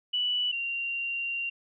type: tone pair in turn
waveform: sine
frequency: 2960 / 2766 Hz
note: F#7 / F7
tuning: 0 / -17 cents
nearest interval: minor second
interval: 117 cents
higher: first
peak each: -25 / -29 dBFS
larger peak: first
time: 0.13-0.52 / 0.52-1.5 s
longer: second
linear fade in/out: 10 ms
effects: none